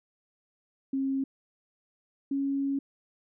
sine tone pair in turn, 270 / 276.3 Hz, C#4 / C#4, -45 / -6 cents, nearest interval unison, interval 39 cents, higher second, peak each -26 dBFS, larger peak neither, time 0.93-1.24 / 2.31-2.79 s, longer second, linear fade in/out 5 ms, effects none

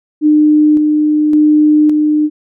sine tone with tremolo, 302.5 Hz, D#4, 49 cents flat, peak -5 dBFS, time 0.21-2.3 s, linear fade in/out 50 ms, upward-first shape square, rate 0.89 Hz, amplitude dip 30%, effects none

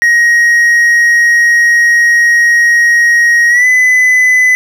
triangle tone with pitch glide, 1884 to 2008 Hz, A#6 to B6, +18 to +28 cents, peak -3 dBFS, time 0.02-4.55 s, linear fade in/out 0 ms, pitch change +110 cents, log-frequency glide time 3.49-3.66 s, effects none

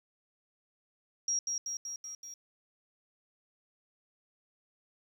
sine tone with echo, 5650 Hz, F8, 19 cents sharp, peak -28 dBFS, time 1.28-1.39 s, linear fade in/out 2 ms, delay 190 ms, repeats 5, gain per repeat -3 dB, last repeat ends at 2.34 s, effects 10-bit

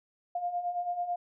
sine beating tone pair, 698.5 / 707.6 Hz, F5 / F5, 0 / +23 cents, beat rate 9.1 Hz, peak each -37 / -31 dBFS, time 0.35-1.16 s, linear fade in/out 5 ms, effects none

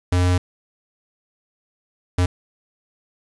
square tone bursts at uneven times, 89.8 Hz, F2, 49 cents sharp, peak -16 dBFS, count 2, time 0.12-0.38 / 2.18-2.26 s, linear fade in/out 5 ms, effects resampled to 22050 Hz + 7-bit

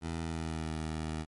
15% pulse tone with pitch glide, 82.41 to 78.69 Hz, E2 to D#2, 0 to +20 cents, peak -28 dBFS, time 0.01-1.26 s, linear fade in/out 50 ms, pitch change -80 cents, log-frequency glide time 0.16-0.78 s, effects MP3 48 kbps

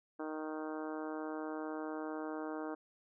harmonic tone, 155.56 Hz, D#3, in tune, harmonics 2 / 3 / 4 / 5 / 6 / 7 / 8 / 9 / 10, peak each -41 / -45 / -47 / -49 / -51 / -52 / -53 / -54 / -55 dBFS, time 0.19-2.75 s, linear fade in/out 10 ms, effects none

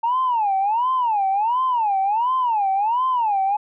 sine tone with vibrato, 894 Hz, A5, 27 cents sharp, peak -16 dBFS, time 0.03-3.57 s, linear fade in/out 10 ms, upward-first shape sine, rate 1.4 Hz, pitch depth 260 cents each way, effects tanh soft clip ceiling -13 dBFS

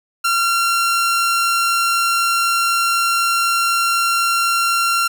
sawtooth tone, 1372 Hz, F6, 31 cents flat, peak -11 dBFS, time 0.24-5.08 s, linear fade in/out 10 ms, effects none

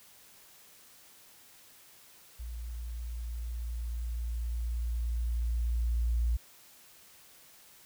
sine tone with level ramp, 58.27 Hz, A#1, in tune, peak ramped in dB -37 to -25 dBFS, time 2.39-6.37 s, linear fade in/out 10 ms, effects white hiss -57 dBFS RMS until 7.85 s

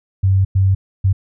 sine tone bursts at uneven times, 96 Hz, G2, 36 cents flat, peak -10 dBFS, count 3, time 0.23-0.45 / 0.55-0.75 / 1.04-1.13 s, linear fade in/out 10 ms, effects none

